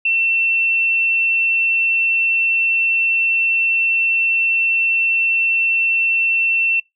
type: tone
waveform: sine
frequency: 2695 Hz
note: E7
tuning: 38 cents sharp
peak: -14 dBFS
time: 0.05-6.8 s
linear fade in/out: 5 ms
effects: noise-tail reverb RT60 0.2 s tail -26 dB re dry